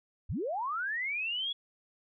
sine linear sweep, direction up, 44.82 to 3400 Hz, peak -31 dBFS, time 0.29-1.53 s, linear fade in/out 10 ms, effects none

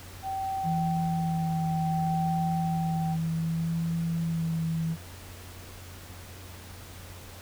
sine tone with tremolo, 772 Hz, G5, 27 cents flat, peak -28 dBFS, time 0.22-3.17 s, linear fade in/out 50 ms, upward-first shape sine, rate 0.63 Hz, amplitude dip 45%
sine tone with vibrato, 164.81 Hz, E3, in tune, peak -26 dBFS, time 0.63-4.97 s, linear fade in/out 50 ms, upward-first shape sine, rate 0.67 Hz, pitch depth 19 cents each way
effects added 90 Hz sine -45 dBFS peak until 7.41 s + pink hiss -47 dBFS RMS until 7.41 s

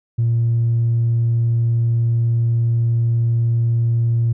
triangle tone with tanh clipping, 116.54 Hz, A#2, in tune, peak -14 dBFS, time 0.18-4.33 s, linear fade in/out 10 ms, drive 5 dB, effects none

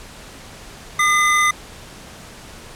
square tone pair together, 1210.2 / 2032 Hz, D#6 / B6, -48 / +49 cents, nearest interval major sixth, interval 897 cents, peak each -17 dBFS, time 0.99-1.51 s, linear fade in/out 5 ms, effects pink hiss -39 dBFS RMS until 2.75 s + low-pass 10000 Hz 12 dB/octave

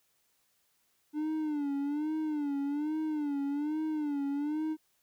triangle tone with vibrato, 296.1 Hz, D4, 14 cents sharp, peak -28 dBFS, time 1.13-4.77 s, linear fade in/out 50 ms, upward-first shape sine, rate 1.2 Hz, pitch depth 100 cents each way, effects white hiss -73 dBFS RMS until 5.02 s

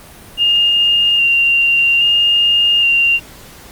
sine tone with vibrato, 2800 Hz, F7, 4 cents sharp, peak -9 dBFS, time 0.37-3.2 s, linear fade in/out 50 ms, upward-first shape square, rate 0.61 Hz, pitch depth 17 cents each way, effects pink hiss -38 dBFS RMS until 3.71 s + Opus 32 kbps

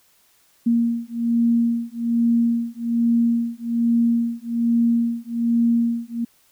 sine beating tone pair, 233.1 / 234.3 Hz, A#3 / A#3, 0 / +9 cents, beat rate 1.2 Hz, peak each -20 / -20 dBFS, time 0.66-6.25 s, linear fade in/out 10 ms, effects white hiss -59 dBFS RMS until 6.51 s

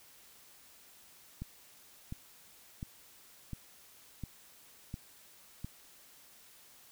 click train, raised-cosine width 5 ms, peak -27 dBFS, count 7, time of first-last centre 1.42-5.645 s, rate 1.42 Hz, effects white hiss -59 dBFS RMS until 6.91 s

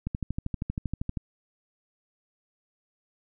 click train, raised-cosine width 5 ms, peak -17 dBFS, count 15, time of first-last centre 0.07-1.172 s, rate 12.7 Hz, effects none

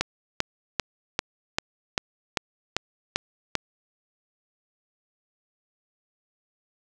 click train, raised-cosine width 0.2 ms, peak -5 dBFS, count 10, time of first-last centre 0.01-3.553 s, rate 2.54 Hz, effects none

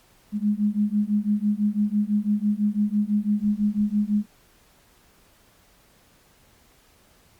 sine beating tone pair, 205.3 / 211.3 Hz, G#3 / G#3, -20 / +30 cents, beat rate 6 Hz, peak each -23 dBFS, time 0.32-4.26 s, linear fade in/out 50 ms, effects pink hiss -58 dBFS RMS until 7.39 s + Opus 48 kbps

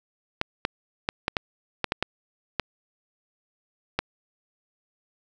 clicks, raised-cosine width 0.3 ms, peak -7 dBFS, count 10, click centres 0.414 / 0.651 / 1.089 / 1.281 / 1.368 / 1.843 / 1.921 / 2.026 / 2.597 / 3.99 s, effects none

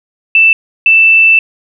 sine tone bursts at uneven times, 2655 Hz, E7, 12 cents sharp, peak -3 dBFS, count 2, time 0.35-0.53 / 0.86-1.39 s, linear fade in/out 2 ms, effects none

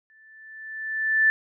sine tone with exponential growth, 1760 Hz, A6, in tune, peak -14 dBFS, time 0.1-1.3 s, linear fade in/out 0 ms, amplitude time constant 260 ms, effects none

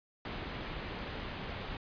pink low-pass noise, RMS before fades -41 dBFS, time 0.25-1.77 s, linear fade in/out 2 ms, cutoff 3800 Hz, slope 24 dB/octave, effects resampled to 11025 Hz

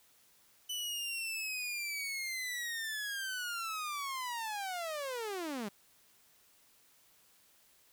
sawtooth linear sweep, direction down, 3000 to 191.2 Hz, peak -33 dBFS, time 0.69-5.69 s, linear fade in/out 10 ms, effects white hiss -66 dBFS RMS until 7.92 s

